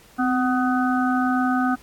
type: harmonic tone with a mistuned harmonic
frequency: 250 Hz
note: B3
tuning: 21 cents sharp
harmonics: 1 / 3 / 5 / 6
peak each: -20 / -25 / -27 / -28 dBFS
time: 0.18-1.76 s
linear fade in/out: 20 ms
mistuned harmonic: 1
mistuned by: +44 cents
effects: pink hiss -51 dBFS RMS until 1.82 s + AAC 64 kbps